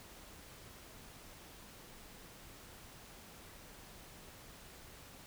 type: silence
effects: pink hiss -55 dBFS RMS until 5.26 s